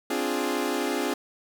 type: chord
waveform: sawtooth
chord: D half-diminished seventh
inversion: third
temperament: equal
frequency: 261.6 / 293.7 / 349.2 / 415.3 Hz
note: C4 / D4 / F4 / Ab4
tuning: 0 / 0 / 0 / 0 cents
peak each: -27 dBFS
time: 0.1-1.14 s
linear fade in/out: 5 ms
effects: none